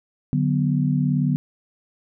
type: chord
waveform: sine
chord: B minor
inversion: first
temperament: equal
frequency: 146.83 / 185 / 246.9 Hz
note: D3 / F#3 / B3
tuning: 0 / 0 / 0 cents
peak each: -20 / -24 / -23 dBFS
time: 0.33-1.36 s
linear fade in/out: 0 ms
effects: none